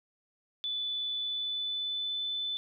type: tone with pitch glide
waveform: sine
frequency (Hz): 3482 to 3510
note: A7 to A7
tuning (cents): -19 to -5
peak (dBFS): -31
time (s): 0.64-2.57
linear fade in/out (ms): 0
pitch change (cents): +14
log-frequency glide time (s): 1.19-2.22
effects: none